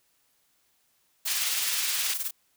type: noise with tremolo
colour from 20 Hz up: blue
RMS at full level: -29 dBFS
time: 1.25-2.31 s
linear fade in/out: 10 ms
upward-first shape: sine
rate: 19 Hz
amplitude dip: 70%
type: band-pass noise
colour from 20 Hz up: pink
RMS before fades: -30 dBFS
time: 1.27-2.14 s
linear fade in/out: 5 ms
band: 2600 to 12000 Hz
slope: 12 dB/octave
effects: white hiss -69 dBFS RMS until 2.56 s